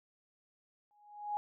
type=tone with exponential growth; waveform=sine; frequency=830.6 Hz; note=G#5; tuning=in tune; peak=-30 dBFS; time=0.91-1.37 s; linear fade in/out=0 ms; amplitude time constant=100 ms; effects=none